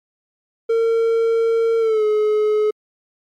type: tone with pitch glide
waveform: triangle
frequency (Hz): 456.1 to 425.6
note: A#4 to G#4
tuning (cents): -38 to +42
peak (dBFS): -12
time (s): 0.69-2.71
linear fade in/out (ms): 10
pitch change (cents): -120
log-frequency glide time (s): 1.79-2.04
effects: MP3 64 kbps